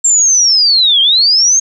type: linear two-way sweep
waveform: sine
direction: down then up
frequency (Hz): 7459 to 3136 to 6520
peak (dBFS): -6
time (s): 0.04-1.6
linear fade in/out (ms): 10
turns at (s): 1.01
effects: none